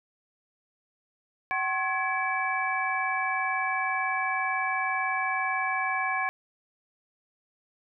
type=tone cluster; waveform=sine; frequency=759 / 1077 / 1681 / 2303 Hz; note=F#5 / C6 / G#6 / D7; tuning=+44 / +50 / +20 / -34 cents; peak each=-31 dBFS; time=1.51-6.29 s; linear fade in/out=0 ms; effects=none